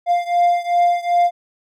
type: beating tone pair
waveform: triangle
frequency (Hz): 698.5 / 701.1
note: F5 / F5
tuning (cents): 0 / +7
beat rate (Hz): 2.6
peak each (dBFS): -14 / -16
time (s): 0.06-1.31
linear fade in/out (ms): 50
effects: none